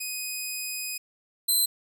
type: tone pair in turn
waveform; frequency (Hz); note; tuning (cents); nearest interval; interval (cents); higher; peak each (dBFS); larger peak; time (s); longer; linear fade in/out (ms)
10% pulse; 2500 / 4071; D#7 / C8; +8 / -48; minor sixth; 844; second; -22 / -14; second; 0-0.98 / 1.48-1.66; first; 10
effects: none